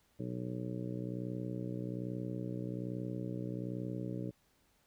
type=harmonic tone; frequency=61.2 Hz; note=B1; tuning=15 cents flat; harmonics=2 / 3 / 4 / 5 / 6 / 7 / 8 / 9; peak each=-41 / -42 / -48 / -43 / -50 / -48 / -57 / -50 dBFS; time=0.19-4.31 s; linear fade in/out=10 ms; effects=pink hiss -72 dBFS RMS until 4.86 s